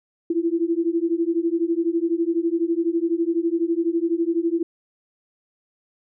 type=beating tone pair; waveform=sine; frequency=329.6 / 341.6 Hz; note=E4 / F4; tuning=0 / -38 cents; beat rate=12 Hz; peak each=-22 dBFS; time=0.3-4.63 s; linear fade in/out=5 ms; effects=none